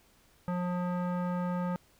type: tone with low-pass filter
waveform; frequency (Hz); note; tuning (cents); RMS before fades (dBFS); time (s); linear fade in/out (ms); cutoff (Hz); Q
square; 178.4; F3; +37; -32; 0.48-1.76; 0; 1200; 1.8
effects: pink hiss -64 dBFS RMS until 1.99 s

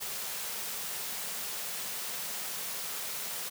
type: band-stop noise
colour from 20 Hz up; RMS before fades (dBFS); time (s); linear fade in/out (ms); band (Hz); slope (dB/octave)
white; -37; 0-3.5; 20; 250 to 360; 96
effects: high-pass 150 Hz 12 dB/octave

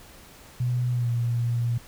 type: tone with pitch glide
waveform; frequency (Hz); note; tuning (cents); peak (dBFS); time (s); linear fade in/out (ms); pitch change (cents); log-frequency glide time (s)
sine; 123.47 to 118.78; B2 to A#2; 0 to +33; -22; 0.6-1.78; 5; -67; 0.92-1.1
effects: pink hiss -49 dBFS RMS until 1.87 s

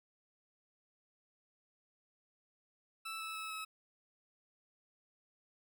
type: tone with pitch steps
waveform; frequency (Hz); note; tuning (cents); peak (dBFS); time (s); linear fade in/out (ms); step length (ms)
20% pulse; 1318.5 / 1309.4 / 1300.3 / 1291.4; E6 / E6 / E6 / E6; 0 / -12 / -24 / -36; -36; 3.05-3.65; 10; 150
effects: none

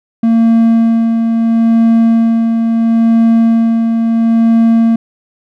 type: tone with tremolo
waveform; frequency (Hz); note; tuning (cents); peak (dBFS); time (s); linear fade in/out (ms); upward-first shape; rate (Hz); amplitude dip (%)
triangle; 228.2; A#3; -37; -3; 0.23-4.96; 5; sine; 0.74; 40
effects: none

